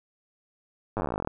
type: slowing click train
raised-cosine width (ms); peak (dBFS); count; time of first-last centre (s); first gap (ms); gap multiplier
1; -15; 20; 0.97-1.274; 9; 1.06
effects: none